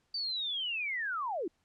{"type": "linear sweep", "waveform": "sine", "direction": "down", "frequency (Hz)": [4650, 293.7], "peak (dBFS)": -32, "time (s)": [0.14, 1.48], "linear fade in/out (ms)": 5, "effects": ["pink hiss -75 dBFS RMS until 1.64 s", "low-pass 8000 Hz 12 dB/octave"]}